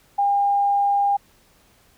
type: tone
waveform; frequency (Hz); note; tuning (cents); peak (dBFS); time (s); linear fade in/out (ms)
sine; 805; G5; +46; -16; 0.18-1.17; 10
effects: pink hiss -57 dBFS RMS until 1.97 s